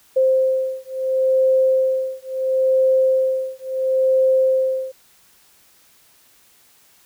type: beating tone pair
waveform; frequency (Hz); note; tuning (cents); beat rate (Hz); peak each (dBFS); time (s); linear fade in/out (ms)
sine; 523.3 / 524.03; C5 / C5; 0 / +3; 0.73; -18; 0.16-4.92; 10
effects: white hiss -54 dBFS RMS until 7.05 s